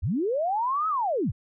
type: linear two-way sweep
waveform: sine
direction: up then down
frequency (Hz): 57.8 to 1307 to 57.8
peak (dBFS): -23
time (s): 0.02-1.32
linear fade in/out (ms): 20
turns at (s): 0.88
effects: none